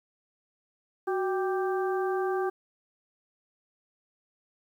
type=harmonic tone with a mistuned harmonic; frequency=392 Hz; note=G4; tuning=in tune; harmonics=1 / 2 / 3 / 4; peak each=-27 / -33 / -37 / -39 dBFS; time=1.07-2.5 s; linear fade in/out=10 ms; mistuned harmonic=1; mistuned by=-88 cents; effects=10-bit